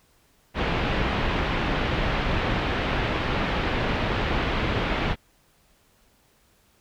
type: low-pass noise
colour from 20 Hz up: pink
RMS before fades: -25 dBFS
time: 0.54-5.16 s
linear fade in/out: 50 ms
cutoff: 3300 Hz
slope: 24 dB/octave
effects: pink hiss -62 dBFS RMS until 6.8 s